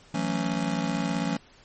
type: chord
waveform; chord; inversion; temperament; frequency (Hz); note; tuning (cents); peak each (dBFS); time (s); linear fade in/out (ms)
square; F# minor seventh; third; just; 166.5 / 185 / 222 / 277.5; E3 / F#3 / A3 / C#4; +18 / 0 / +16 / +2; -32; 0.14-1.37; 5
effects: pink hiss -55 dBFS RMS until 1.64 s + MP3 32 kbps